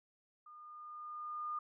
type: tone with level ramp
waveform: sine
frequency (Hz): 1216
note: D#6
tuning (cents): -40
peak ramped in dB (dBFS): -53 to -36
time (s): 0.46-1.59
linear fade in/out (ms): 5
effects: none